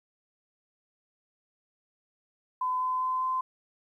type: tone with pitch steps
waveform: sine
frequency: 1014 / 1019.9 / 1025.8 / 1031.7 Hz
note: B5 / C6 / C6 / C6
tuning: +45 / -45 / -35 / -25 cents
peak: -26 dBFS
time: 2.61-3.41 s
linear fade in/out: 5 ms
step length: 200 ms
effects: 11-bit